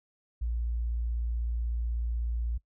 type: tone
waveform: sine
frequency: 58.1 Hz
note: A#1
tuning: 5 cents flat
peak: -28 dBFS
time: 0.41-2.58 s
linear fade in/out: 10 ms
effects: noise-tail reverb RT60 0.1 s tail -20 dB re dry